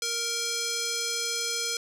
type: tone with band-pass filter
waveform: square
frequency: 466.2 Hz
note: A#4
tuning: in tune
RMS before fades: -30 dBFS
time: 0.02-1.77 s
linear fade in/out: 2 ms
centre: 5700 Hz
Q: 1.6
effects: none